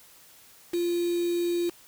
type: tone with quantisation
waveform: sine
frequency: 346.2 Hz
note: F4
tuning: 15 cents flat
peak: -24 dBFS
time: 0.73-1.7 s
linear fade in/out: 10 ms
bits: 6
effects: white hiss -54 dBFS RMS until 1.87 s